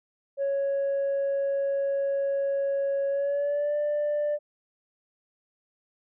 sine tone with pitch glide, 554.4 to 590.8 Hz, C#5 to D5, 0 to +10 cents, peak -22 dBFS, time 0.37-4.39 s, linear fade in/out 50 ms, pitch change +110 cents, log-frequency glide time 3.09-3.76 s, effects tanh soft clip ceiling -22 dBFS

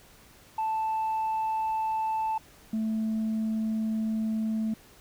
sine tone pair in turn, 880 / 220 Hz, A5 / A3, 0 / 0 cents, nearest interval 2 octaves, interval 2400 cents, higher first, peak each -24 dBFS, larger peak neither, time 0.58-2.38 / 2.73-4.74 s, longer second, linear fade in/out 5 ms, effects tanh soft clip ceiling -24 dBFS + pink hiss -55 dBFS RMS until 5 s

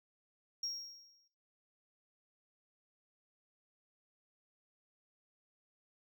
triangle tone with exponential decay, 5588 Hz, F8, in tune, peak -32 dBFS, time 0.63-1.28 s, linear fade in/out 5 ms, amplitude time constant 140 ms, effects noise-tail reverb RT60 0.4 s tail -19 dB re dry + tanh soft clip ceiling -31 dBFS

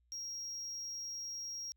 triangle tone, 5610 Hz, F8, 7 cents sharp, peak -39 dBFS, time 0.12-1.72 s, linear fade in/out 0 ms, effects added 60 Hz sine -70 dBFS peak until 1.76 s

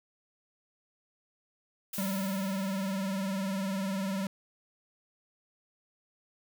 blue noise with exponential decay, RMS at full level -37 dBFS, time 1.93-3.68 s, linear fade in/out 5 ms, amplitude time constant 380 ms
square tone with vibrato, 194.2 Hz, G3, 16 cents flat, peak -31 dBFS, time 1.98-4.27 s, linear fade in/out 2 ms, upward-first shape triangle, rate 20 Hz, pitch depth 100 cents each way
effects none

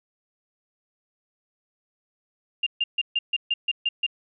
sine tone bursts, 2800 Hz, F7, 4 cents sharp, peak -20 dBFS, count 9, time 2.63-4.065 s, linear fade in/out 5 ms, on 35 ms, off 140 ms, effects none

